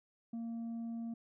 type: tone with tanh clipping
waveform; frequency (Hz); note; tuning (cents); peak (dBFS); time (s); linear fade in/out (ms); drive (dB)
sine; 230.6; A#3; -19; -39; 0.33-1.14; 5; 3
effects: none